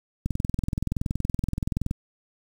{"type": "click train", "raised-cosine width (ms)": 5, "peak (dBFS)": -13, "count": 36, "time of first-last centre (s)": [0.26, 1.911], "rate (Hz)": 21.2, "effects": ["7-bit"]}